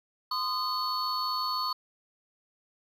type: tone cluster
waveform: triangle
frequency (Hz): 1031 / 1235 / 4437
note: C6 / D#6 / C#8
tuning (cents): -26 / -13 / +1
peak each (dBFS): -31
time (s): 0.31-1.73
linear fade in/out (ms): 5
effects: none